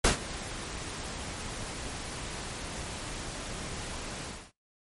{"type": "noise with ADSR envelope", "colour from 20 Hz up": "pink", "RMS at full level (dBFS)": -21, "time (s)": [0.04, 4.52], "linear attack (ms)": 7, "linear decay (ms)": 120, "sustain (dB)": -17, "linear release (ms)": 270, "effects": ["noise-tail reverb RT60 0.2 s tail -22 dB re dry", "MP3 48 kbps"]}